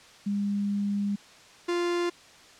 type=tone pair in turn; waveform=sine / 45% pulse; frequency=202.4 / 348.4 Hz; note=G#3 / F4; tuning=-44 / -4 cents; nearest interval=major sixth; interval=940 cents; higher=second; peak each=-25 dBFS; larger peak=neither; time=0.26-1.16 / 1.68-2.1 s; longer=first; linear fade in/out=10 ms; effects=white hiss -52 dBFS RMS until 2.59 s + low-pass 6000 Hz 12 dB/octave